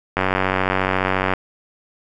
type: click train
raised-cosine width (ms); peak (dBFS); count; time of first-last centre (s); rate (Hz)
0.5; -3; 111; 0.17-1.336; 94.3
effects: none